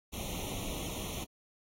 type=noise with comb filter; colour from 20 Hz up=pink; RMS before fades=-39 dBFS; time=0.12-1.25 s; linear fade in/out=20 ms; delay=0.31 ms; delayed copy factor=+1; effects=AAC 48 kbps